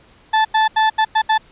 35% pulse tone bursts at uneven times, 875 Hz, A5, 10 cents flat, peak -10 dBFS, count 6, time 0.33-0.45 / 0.54-0.68 / 0.76-0.9 / 0.98-1.05 / 1.15-1.22 / 1.29-1.38 s, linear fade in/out 10 ms, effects pink hiss -50 dBFS RMS until 1.51 s + resampled to 8000 Hz

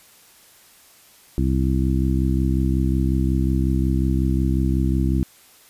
harmonic tone, 65.5 Hz, C2, 2 cents sharp, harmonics 1 / 2 / 3 / 4 / 5, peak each -20 / -23 / -25 / -26 / -27 dBFS, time 1.38-5.23 s, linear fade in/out 0 ms, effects white hiss -51 dBFS RMS until 5.69 s + resampled to 32000 Hz

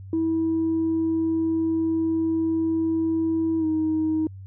sine tone with pitch glide, 324.8 to 314.3 Hz, E4 to D#4, -26 to +18 cents, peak -19 dBFS, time 0.13-4.27 s, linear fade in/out 2 ms, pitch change -56 cents, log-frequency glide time 3.59-3.65 s, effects tanh soft clip ceiling -17 dBFS + added 96 Hz sine -37 dBFS peak until 4.46 s

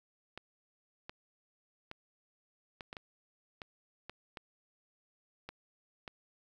clicks, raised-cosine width 0.3 ms, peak -27 dBFS, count 11, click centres 0.376 / 1.095 / 1.914 / 2.808 / 2.929 / 2.968 / 3.618 / 4.096 / 4.372 / 5.49 / 6.078 s, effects 10-bit

